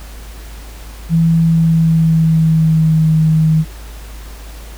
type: tone with pitch glide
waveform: sine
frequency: 164.81 to 158.1 Hz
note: E3 to D#3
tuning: 0 to +28 cents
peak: -8 dBFS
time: 1.09-3.65 s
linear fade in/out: 50 ms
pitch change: -72 cents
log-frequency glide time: 1.36-3.09 s
effects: added 53 Hz sine -29 dBFS peak until 4.77 s + pink hiss -38 dBFS RMS until 4.77 s